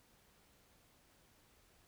silence, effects pink hiss -69 dBFS RMS until 1.87 s

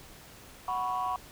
sine chord, F# suspended fourth, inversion none, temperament just, 740 / 986.7 / 1110 Hz, F#5 / B5 / C#6, 0 / -2 / +2 cents, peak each -32 dBFS, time 0.68-1.16 s, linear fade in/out 2 ms, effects tanh soft clip ceiling -23 dBFS + pink hiss -51 dBFS RMS until 1.31 s

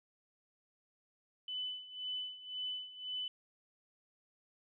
sine tone with tremolo, 3004 Hz, F#7, 26 cents sharp, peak -36 dBFS, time 1.48-3.28 s, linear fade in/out 2 ms, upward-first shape sine, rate 1.9 Hz, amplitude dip 80%, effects none

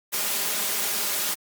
white noise with comb filter, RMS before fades -26 dBFS, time 0.12-1.35 s, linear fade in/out 20 ms, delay 4.9 ms, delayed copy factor +0.5, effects high-pass 200 Hz 12 dB/octave + Opus 48 kbps

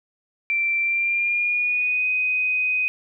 sine tone with pitch glide, 2349 to 2503 Hz, D7 to D#7, 0 to +10 cents, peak -19 dBFS, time 0.5-2.88 s, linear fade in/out 0 ms, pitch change +110 cents, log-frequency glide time 0.81-2.07 s, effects none

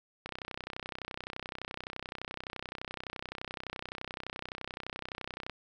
click train, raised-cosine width 0.3 ms, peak -22 dBFS, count 167, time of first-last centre 0.26-5.497 s, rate 31.7 Hz, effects none

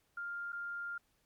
sine tone with dropouts, 1400 Hz, F6, 4 cents sharp, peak -38 dBFS, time 0.17-0.98 s, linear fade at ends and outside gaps 5 ms, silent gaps 0.522-0.528 s, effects pink hiss -75 dBFS RMS until 1.25 s + MP3 96 kbps

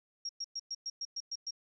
sine tone bursts, 5588 Hz, F8, in tune, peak -35 dBFS, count 9, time 0.25-1.508 s, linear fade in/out 5 ms, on 42 ms, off 110 ms, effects none

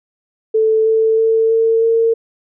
sine tone with pitch steps, 440 / 443.8 / 447.7 / 451.6 / 455.5 Hz, A4 / A4 / A4 / A4 / A#4, 0 / +15 / +30 / +45 / -40 cents, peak -10 dBFS, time 0.54-2.14 s, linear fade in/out 10 ms, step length 320 ms, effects none

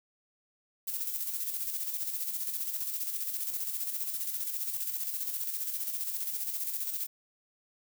violet noise with tremolo, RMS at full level -33 dBFS, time 0.87-7.07 s, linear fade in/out 10 ms, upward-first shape square, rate 15 Hz, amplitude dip 45%, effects none

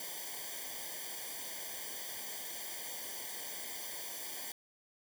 white noise with comb filter, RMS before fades -43 dBFS, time 0-4.52 s, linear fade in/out 2 ms, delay 0.75 ms, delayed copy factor -1, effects none

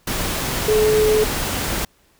sine tone in noise, 429.4 Hz, A4, 42 cents flat, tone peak -13 dBFS, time 0.68-1.24 s, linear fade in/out 5 ms, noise pink, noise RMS -23 dBFS, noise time 0.07-1.85 s, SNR +7 dB, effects pink hiss -58 dBFS RMS until 2.19 s

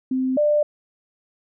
sine tone pair in turn, 259.5 / 594.8 Hz, C4 / D5, -14 / +22 cents, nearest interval octave + major second, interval 1436 cents, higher second, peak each -19 / -15 dBFS, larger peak second, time 0.11-0.37 / 0.37-0.63 s, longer neither, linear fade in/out 5 ms, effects none

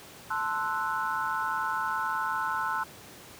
sine chord, F# half-diminished seventh, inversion first, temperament equal, 880 / 1046.5 / 1318.5 / 1480 Hz, A5 / C6 / E6 / F#6, 0 / 0 / 0 / 0 cents, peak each -33 dBFS, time 0.3-2.84 s, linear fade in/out 10 ms, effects pink hiss -48 dBFS RMS until 3.39 s + high-pass 100 Hz 12 dB/octave

